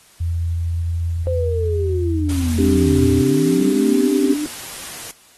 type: tone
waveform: sine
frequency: 84.4 Hz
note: E2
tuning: 41 cents sharp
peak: -18 dBFS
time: 0.2-3.22 s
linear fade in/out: 10 ms
type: linear two-way sweep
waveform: sine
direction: down then up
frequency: 523.3 to 110.5 to 305.9 Hz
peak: -20 dBFS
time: 1.27-4.46 s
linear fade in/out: 0 ms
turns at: 3.09 s
type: noise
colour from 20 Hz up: white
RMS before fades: -32 dBFS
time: 2.29-5.11 s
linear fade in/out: 0 ms
type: chord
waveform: sine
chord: C suspended second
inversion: none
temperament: equal with one note detuned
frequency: 261.6 / 295.2 / 392 Hz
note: C4 / D4 / G4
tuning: 0 / +9 / 0 cents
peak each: -17 / -18 / -19 dBFS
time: 2.58-4.34 s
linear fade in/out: 10 ms
effects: white hiss -50 dBFS RMS until 5.37 s + AAC 32 kbps